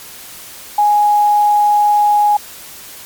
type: tone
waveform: sine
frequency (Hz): 831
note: G#5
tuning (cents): +1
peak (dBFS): -8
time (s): 0.78-2.37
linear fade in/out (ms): 5
effects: white hiss -34 dBFS RMS until 3.05 s + MP3 96 kbps